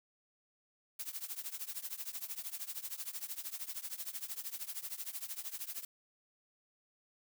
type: noise with tremolo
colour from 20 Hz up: blue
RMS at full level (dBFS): -39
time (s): 0.99-5.85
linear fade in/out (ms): 5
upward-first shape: triangle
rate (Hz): 13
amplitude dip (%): 95
effects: none